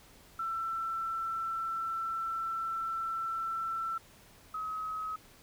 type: tone pair in turn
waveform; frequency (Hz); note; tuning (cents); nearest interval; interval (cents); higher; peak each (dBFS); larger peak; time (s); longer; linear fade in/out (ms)
sine; 1338 / 1275; E6 / D#6; +25 / +42; minor second; 83; first; -32 / -34; first; 0.39-3.98 / 4.54-5.16; first; 5
effects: pink hiss -58 dBFS RMS until 5.42 s